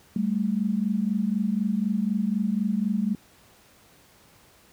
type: tone pair together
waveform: sine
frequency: 196 / 220 Hz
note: G3 / A3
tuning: 0 / 0 cents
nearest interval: major second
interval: 200 cents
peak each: -25 dBFS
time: 0.16-3.15 s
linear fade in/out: 2 ms
effects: pink hiss -56 dBFS RMS until 4.72 s + high-pass 60 Hz 12 dB/octave